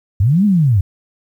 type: linear two-way sweep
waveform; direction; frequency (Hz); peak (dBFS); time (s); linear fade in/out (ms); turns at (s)
sine; up then down; 85.8 to 214.3 to 85.8; -9; 0.2-0.81; 5; 0.45
effects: 8-bit